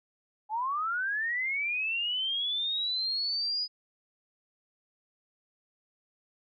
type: linear sweep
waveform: sine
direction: up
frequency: 830.6 to 4978 Hz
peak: -28 dBFS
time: 0.49-3.68 s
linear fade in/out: 50 ms
effects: none